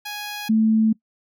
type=tone pair in turn; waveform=10% pulse / sine; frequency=830.6 / 220 Hz; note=G#5 / A3; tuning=0 / 0 cents; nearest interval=octave + major seventh; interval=2300 cents; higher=first; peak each=-21 / -14 dBFS; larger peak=second; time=0.05-0.49 / 0.49-0.93 s; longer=neither; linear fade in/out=10 ms; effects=noise-tail reverb RT60 0.1 s tail -22 dB re dry